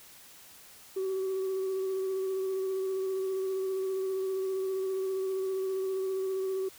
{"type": "tone with vibrato", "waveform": "sine", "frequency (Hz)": 380.8, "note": "F#4", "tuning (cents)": 50, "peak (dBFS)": -27, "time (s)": [0.96, 6.69], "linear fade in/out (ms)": 10, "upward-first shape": "sine", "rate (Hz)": 15, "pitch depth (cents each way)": 19, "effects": ["tanh soft clip ceiling -27 dBFS", "white hiss -53 dBFS RMS until 6.78 s"]}